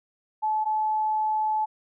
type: tone pair in turn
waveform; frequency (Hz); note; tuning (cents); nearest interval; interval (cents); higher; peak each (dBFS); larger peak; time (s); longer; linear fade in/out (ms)
sine; 863 / 863; A5 / A5; -34 / -34; unison; 0; neither; -22; neither; 0.42-0.65 / 0.65-1.66; second; 20
effects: none